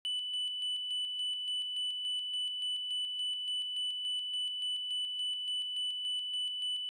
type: tone with tremolo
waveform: sine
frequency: 2984 Hz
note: F#7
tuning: 14 cents sharp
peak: -29 dBFS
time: 0.05-6.89 s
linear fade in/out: 0 ms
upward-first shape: square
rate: 3.5 Hz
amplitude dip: 45%
effects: tanh soft clip ceiling -31 dBFS